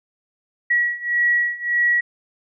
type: beating tone pair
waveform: sine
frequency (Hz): 1921 / 1922.7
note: B6 / B6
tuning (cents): -48 / -47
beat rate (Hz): 1.7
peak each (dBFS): -21 / -19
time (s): 0.7-2.01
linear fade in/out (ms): 10
effects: none